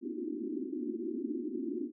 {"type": "band-pass noise", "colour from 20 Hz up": "white", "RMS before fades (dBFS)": -37, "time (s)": [0.01, 1.92], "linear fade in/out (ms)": 50, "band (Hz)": [230, 370], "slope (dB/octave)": 96, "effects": []}